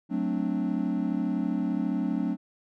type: chord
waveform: triangle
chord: D dominant seventh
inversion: first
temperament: equal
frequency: 185 / 220 / 261.6 / 293.7 Hz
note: F#3 / A3 / C4 / D4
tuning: 0 / 0 / 0 / 0 cents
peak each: -29 dBFS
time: 0.09-2.37 s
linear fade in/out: 50 ms
effects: none